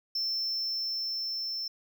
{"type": "tone with level ramp", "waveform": "triangle", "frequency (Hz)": 5340, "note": "E8", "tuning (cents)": 22, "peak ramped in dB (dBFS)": [-27, -31], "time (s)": [0.15, 1.68], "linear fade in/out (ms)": 5, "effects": []}